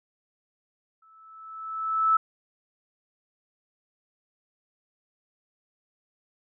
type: tone with exponential growth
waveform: sine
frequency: 1310 Hz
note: E6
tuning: 11 cents flat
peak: -16 dBFS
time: 1.02-2.17 s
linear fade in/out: 5 ms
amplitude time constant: 250 ms
effects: none